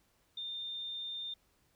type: tone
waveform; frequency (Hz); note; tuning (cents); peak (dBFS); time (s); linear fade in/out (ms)
sine; 3615; A7; +46; -38; 0.37-1.34; 5
effects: pink hiss -72 dBFS RMS until 1.75 s